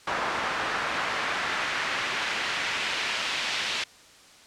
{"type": "noise with band-pass filter sweep", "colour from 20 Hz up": "pink", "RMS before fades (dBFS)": -29, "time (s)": [0.07, 3.84], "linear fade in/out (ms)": 5, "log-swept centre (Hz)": [1200, 3100], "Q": 1.1, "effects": ["white hiss -52 dBFS RMS until 4.46 s", "low-pass 7000 Hz 12 dB/octave"]}